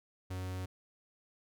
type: tone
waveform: 45% pulse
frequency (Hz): 92.5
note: F#2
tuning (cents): 0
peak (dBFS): -37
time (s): 0.3-0.66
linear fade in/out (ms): 10
effects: none